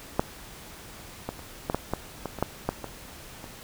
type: clicks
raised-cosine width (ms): 1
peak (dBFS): -7 / -16 / -28 / -12 / -10 / -12 / -16 / -22 / -9 / -10 / -20 / -26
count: 12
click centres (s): 0.195 / 1.29 / 1.393 / 1.699 / 1.746 / 1.936 / 2.257 / 2.387 / 2.426 / 2.69 / 2.843 / 3.442
effects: pink hiss -45 dBFS RMS until 3.63 s